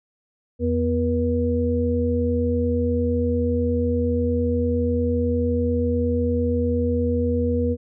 sine tone cluster, 84.4 / 244.7 / 480.8 Hz, E2 / B3 / B4, +41 / -16 / -46 cents, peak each -23 dBFS, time 0.59-7.77 s, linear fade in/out 50 ms, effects none

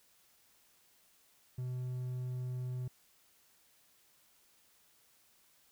triangle tone, 126.1 Hz, B2, 36 cents sharp, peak -34 dBFS, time 1.58-2.88 s, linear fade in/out 5 ms, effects white hiss -68 dBFS RMS until 5.71 s

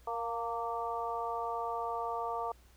harmonic tone with a mistuned harmonic, 233.1 Hz, A#3, in tune, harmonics 2 / 3 / 4 / 5, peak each -40 / -38 / -38 / -39 dBFS, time 0.07-2.52 s, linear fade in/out 5 ms, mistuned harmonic 4, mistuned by -33 cents, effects added 60 Hz sine -59 dBFS peak until 2.76 s + pink hiss -65 dBFS RMS until 2.76 s

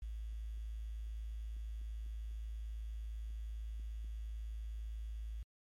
sine tone with quantisation, 54.4 Hz, A1, 19 cents flat, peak -40 dBFS, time 0.02-5.43 s, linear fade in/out 5 ms, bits 11, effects MP3 64 kbps

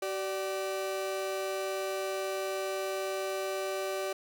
35% pulse tone pair together, 381.6 / 587 Hz, G4 / D5, -47 / -1 cents, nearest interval perfect fifth, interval 746 cents, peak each -33 / -33 dBFS, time 0.02-4.13 s, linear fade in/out 5 ms, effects none

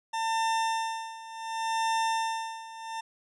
40% pulse tone with tremolo, 900 Hz, A5, 39 cents sharp, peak -24 dBFS, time 0.13-3.01 s, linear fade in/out 10 ms, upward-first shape sine, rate 0.68 Hz, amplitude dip 85%, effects resampled to 24000 Hz

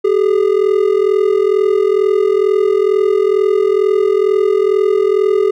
triangle ring-modulated tone, 406.3 Hz, G#4, 38 cents flat, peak -5 dBFS, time 0.04-5.51 s, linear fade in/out 10 ms, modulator 21.1 Hz, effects none

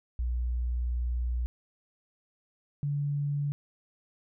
sine tone pair in turn, 60.5 / 143.89 Hz, B1 / D3, -35 / -35 cents, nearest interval octave + minor third, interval 1500 cents, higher second, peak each -27 dBFS, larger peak neither, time 0.19-1.46 / 2.83-3.52 s, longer first, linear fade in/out 0 ms, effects none

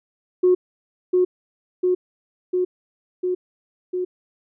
sine tone with echo, 363.9 Hz, F#4, 29 cents flat, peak -11 dBFS, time 0.43-0.55 s, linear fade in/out 10 ms, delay 700 ms, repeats 5, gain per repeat -2 dB, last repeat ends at 4.05 s, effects tanh soft clip ceiling -8 dBFS

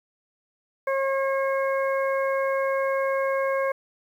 harmonic tone, 541 Hz, C#5, 42 cents flat, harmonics 1 / 2 / 3 / 4, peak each -23 / -29 / -33 / -35 dBFS, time 0.87-3.72 s, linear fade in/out 5 ms, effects 9-bit

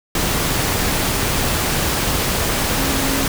sine tone in noise, 270.5 Hz, C#4, 42 cents flat, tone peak -23 dBFS, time 2.78-3.26 s, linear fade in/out 2 ms, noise pink, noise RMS -19 dBFS, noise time 0.15-3.28 s, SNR -7 dB, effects none

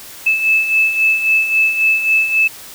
sine beating tone pair, 2615 / 2618.7 Hz, E7 / E7, -15 / -12 cents, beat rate 3.7 Hz, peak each -19 / -12 dBFS, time 0.26-2.48 s, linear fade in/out 10 ms, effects white hiss -35 dBFS RMS until 2.74 s

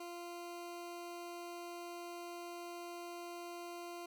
20% pulse tone, 346.7 Hz, F4, 13 cents flat, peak -40 dBFS, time 0-4.06 s, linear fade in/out 5 ms, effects none

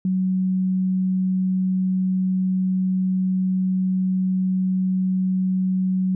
sine tone, 186.5 Hz, F#3, 14 cents sharp, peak -18 dBFS, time 0.05-6.15 s, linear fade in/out 2 ms, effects none

